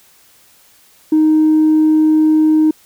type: tone with tanh clipping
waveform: triangle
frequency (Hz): 311.1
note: D#4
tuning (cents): 0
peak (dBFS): -8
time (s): 1.12-2.71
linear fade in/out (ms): 5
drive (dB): 5
effects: white hiss -49 dBFS RMS until 2.85 s